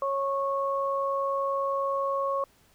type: tone pair together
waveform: sine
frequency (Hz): 550 / 1100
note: C#5 / C#6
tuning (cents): -14 / -14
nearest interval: octave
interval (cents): 1200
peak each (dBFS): -28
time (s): 0.02-2.44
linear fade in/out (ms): 2
effects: pink hiss -62 dBFS RMS until 2.74 s